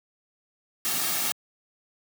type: noise with comb filter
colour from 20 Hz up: white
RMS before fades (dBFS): -27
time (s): 0.85-1.32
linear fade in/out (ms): 0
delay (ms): 2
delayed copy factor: -0.55
effects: high-pass 150 Hz 12 dB/octave